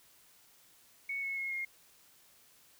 sine tone with pitch steps, 2217 / 2190 / 2164 / 2138 Hz, C#7 / C#7 / C#7 / C7, 0 / -22 / -42 / +37 cents, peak -34 dBFS, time 1.09-1.65 s, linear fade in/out 5 ms, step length 140 ms, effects white hiss -63 dBFS RMS until 2.79 s

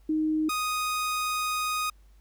sine / sawtooth tone pair in turn, 311.1 / 1244.4 Hz, D#4 / D#6, 0 / 0 cents, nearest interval 2 octaves, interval 2400 cents, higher second, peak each -23 dBFS, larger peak neither, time 0.09-0.49 / 0.49-1.9 s, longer second, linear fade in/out 5 ms, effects added 50 Hz sine -53 dBFS peak until 2.2 s + pink hiss -68 dBFS RMS until 2.2 s

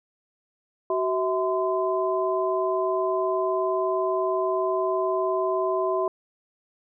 sine tone cluster, 377.2 / 649 / 1026 Hz, F#4 / E5 / C6, +33 / -27 / -34 cents, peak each -25 / -26 / -28 dBFS, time 0.9-6.08 s, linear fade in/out 2 ms, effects none

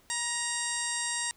harmonic tone with a mistuned harmonic, 941 Hz, A#5, 16 cents sharp, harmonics 1 / 2 / 3 / 4 / 5 / 6 / 7 / 8 / 9 / 10, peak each -40 / -36 / -43 / -40 / -41 / -40 / -45 / -37 / -35 / -45 dBFS, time 0.1-1.31 s, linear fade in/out 0 ms, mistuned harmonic 1, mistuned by +27 cents, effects pink hiss -62 dBFS RMS until 1.36 s

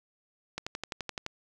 click train, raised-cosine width 0.2 ms, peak -17 dBFS, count 9, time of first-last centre 0.58-1.264 s, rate 11.7 Hz, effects none

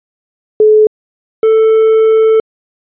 sine / triangle tone pair in turn, 429.3 / 441.6 Hz, A4 / A4, -43 / +6 cents, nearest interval unison, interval 49 cents, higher second, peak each -3 dBFS, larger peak neither, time 0.6-0.87 / 1.43-2.4 s, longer second, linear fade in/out 2 ms, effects resampled to 8000 Hz

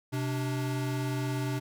square tone pair together, 128.28 / 293.7 Hz, C3 / D4, -34 / 0 cents, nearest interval octave + major second, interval 1434 cents, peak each -31 / -36 dBFS, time 0.12-1.6 s, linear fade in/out 20 ms, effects none

